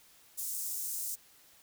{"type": "high-pass noise", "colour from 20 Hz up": "pink", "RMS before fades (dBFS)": -37, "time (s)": [0.37, 1.16], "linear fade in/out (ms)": 20, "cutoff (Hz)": 7100, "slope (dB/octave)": 24, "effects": ["white hiss -61 dBFS RMS until 1.62 s"]}